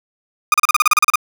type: tone bursts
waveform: 30% pulse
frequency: 1224 Hz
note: D#6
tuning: 29 cents flat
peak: -6 dBFS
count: 12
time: 0.52-1.157 s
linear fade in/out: 2 ms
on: 21 ms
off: 35 ms
effects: none